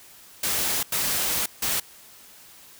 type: noise bursts at uneven times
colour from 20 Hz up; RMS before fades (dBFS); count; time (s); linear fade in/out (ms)
white; -25; 3; 0.43-0.83 / 0.92-1.46 / 1.62-1.8; 5
effects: white hiss -49 dBFS RMS until 2.79 s